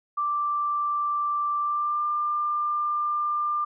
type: tone with pitch glide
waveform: sine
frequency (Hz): 1175 to 1194.2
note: D6 to D6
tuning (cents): +1 to +29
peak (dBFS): -23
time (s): 0.17-3.65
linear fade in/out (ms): 10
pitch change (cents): +28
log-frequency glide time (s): 1.6-2.04
effects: none